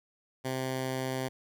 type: tone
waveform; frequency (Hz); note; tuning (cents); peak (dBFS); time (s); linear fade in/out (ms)
10% pulse; 130.6; C3; -3; -23; 0.44-1.29; 20
effects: none